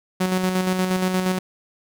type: tone with tremolo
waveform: sawtooth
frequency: 185 Hz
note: F#3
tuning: in tune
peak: -14 dBFS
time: 0.2-1.39 s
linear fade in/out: 10 ms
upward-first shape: square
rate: 8.5 Hz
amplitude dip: 40%
effects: none